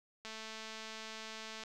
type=click train; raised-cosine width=0.2 ms; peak=-29 dBFS; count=306; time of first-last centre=0.25-1.636 s; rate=220 Hz; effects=none